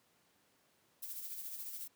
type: noise with tremolo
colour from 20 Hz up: violet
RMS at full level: -43 dBFS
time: 1.02-1.88 s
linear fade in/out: 10 ms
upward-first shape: sine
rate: 14 Hz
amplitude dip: 45%
effects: pink hiss -72 dBFS RMS until 1.95 s + high-pass 150 Hz 12 dB/octave